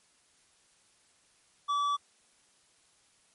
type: tone with tanh clipping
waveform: sine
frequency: 1151 Hz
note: D6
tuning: 35 cents flat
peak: -28 dBFS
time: 1.68-1.97 s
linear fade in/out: 20 ms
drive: 9 dB
effects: white hiss -66 dBFS RMS until 3.34 s + MP3 48 kbps